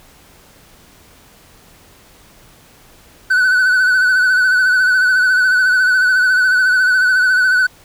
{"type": "tone with vibrato", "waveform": "triangle", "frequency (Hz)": 1499, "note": "F#6", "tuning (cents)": 22, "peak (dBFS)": -8, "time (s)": [3.3, 7.67], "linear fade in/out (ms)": 10, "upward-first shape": "sine", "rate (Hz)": 14, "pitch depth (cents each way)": 43, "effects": ["pink hiss -46 dBFS RMS until 7.84 s"]}